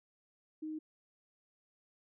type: tone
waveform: sine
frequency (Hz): 311.1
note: D#4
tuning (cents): 0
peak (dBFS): -38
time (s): 0.62-0.79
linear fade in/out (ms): 10
effects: none